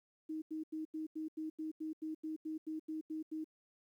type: tone bursts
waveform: sine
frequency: 313.9 Hz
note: D#4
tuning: 15 cents sharp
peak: -38 dBFS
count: 15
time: 0.29-3.444 s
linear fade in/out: 10 ms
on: 130 ms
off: 86 ms
effects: 12-bit